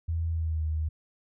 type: tone with pitch glide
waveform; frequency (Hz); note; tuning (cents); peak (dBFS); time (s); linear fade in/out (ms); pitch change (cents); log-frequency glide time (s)
sine; 82.41 to 78.14; E2 to D#2; 0 to +8; -26; 0.08-0.89; 10; -92; 0.3-0.65
effects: none